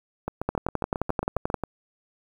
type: two click trains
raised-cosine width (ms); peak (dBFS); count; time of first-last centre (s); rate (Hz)
1; -10 / -14; 13 / 11; 0.49-1.543 / 0.28-1.637; 11.4 / 7.37
effects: 8-bit